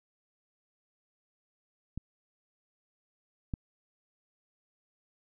clicks, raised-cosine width 5 ms, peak -24 / -20 dBFS, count 2, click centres 1.976 / 3.538 s, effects none

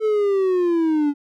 triangle linear sweep, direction down, 440 to 283.4 Hz, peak -14 dBFS, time 0-1.14 s, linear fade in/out 50 ms, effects none

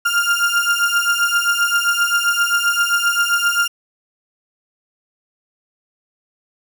35% pulse beating tone pair, 1396.9 / 1404.5 Hz, F6 / F6, 0 / +9 cents, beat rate 7.6 Hz, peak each -16 dBFS, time 0.05-3.68 s, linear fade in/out 10 ms, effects none

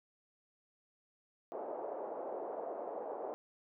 pink band-pass noise, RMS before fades -42 dBFS, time 1.52-3.34 s, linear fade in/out 0 ms, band 430 to 760 Hz, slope 24 dB/octave, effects none

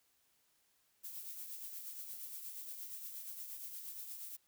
violet noise with tremolo, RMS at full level -45 dBFS, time 1.03-4.37 s, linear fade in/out 20 ms, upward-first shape triangle, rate 8.5 Hz, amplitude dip 50%, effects white hiss -75 dBFS RMS until 4.47 s

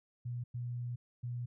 sine tone bursts at uneven times, 121.4 Hz, B2, 29 cents flat, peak -36 dBFS, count 3, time 0.25-0.44 / 0.54-0.96 / 1.23-1.46 s, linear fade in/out 10 ms, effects none

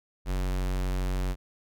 square tone, 46.25 Hz, F#1, in tune, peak -27 dBFS, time 0.25-1.36 s, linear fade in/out 50 ms, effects none

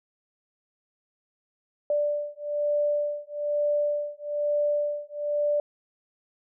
sine beating tone pair, 587.3 / 588.4 Hz, D5 / D5, 0 / +3 cents, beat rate 1.1 Hz, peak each -27 dBFS, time 1.9-5.6 s, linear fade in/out 2 ms, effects none

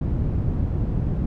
white low-pass noise, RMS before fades -23 dBFS, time 0.01-1.26 s, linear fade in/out 5 ms, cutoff 130 Hz, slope 12 dB/octave, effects none

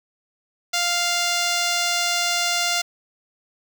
5% pulse tone with notch filter, 698.5 Hz, F5, in tune, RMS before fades -22 dBFS, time 0.73-2.82 s, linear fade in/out 10 ms, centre 9500 Hz, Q 1.9, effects 8-bit

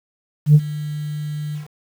sine tone with ADSR envelope, 149.6 Hz, D3, 32 cents sharp, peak -3 dBFS, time 0.46-1.68 s, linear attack 88 ms, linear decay 49 ms, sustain -20 dB, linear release 130 ms, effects tanh soft clip ceiling -3 dBFS + 7-bit

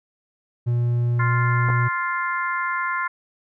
triangle tone with pitch glide, 120 to 121.11 Hz, B2 to B2, -49 to -33 cents, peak -16 dBFS, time 0.66-1.89 s, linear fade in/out 20 ms, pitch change +16 cents, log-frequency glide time 1.29-1.34 s
harmonic tone, 349.2 Hz, F4, in tune, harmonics 3 / 4 / 5 / 6, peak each -25 / -27 / -29 / -31 dBFS, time 1.19-3.08 s, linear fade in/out 10 ms
clicks, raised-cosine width 1 ms, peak -15 dBFS, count 2, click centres 1.688 / 1.701 s
effects none

